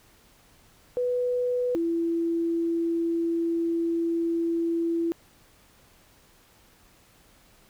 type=tone pair in turn; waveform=sine; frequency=493.9 / 334.8 Hz; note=B4 / E4; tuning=0 / +27 cents; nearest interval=perfect fifth; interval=673 cents; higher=first; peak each=-23 dBFS; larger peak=neither; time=0.97-1.75 / 1.75-5.12 s; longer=second; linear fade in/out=0 ms; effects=pink hiss -58 dBFS RMS until 7.69 s